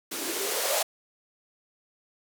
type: noise with band-pass filter sweep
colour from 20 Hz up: violet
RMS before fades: -29 dBFS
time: 0.11-0.83 s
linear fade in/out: 10 ms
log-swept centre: 260 to 650 Hz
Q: 7.4
effects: none